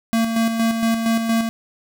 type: tone with tremolo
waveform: square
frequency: 227.2 Hz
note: A#3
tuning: 44 cents flat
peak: -16 dBFS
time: 0.13-1.49 s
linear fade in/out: 0 ms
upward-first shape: square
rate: 4.3 Hz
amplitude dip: 45%
effects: none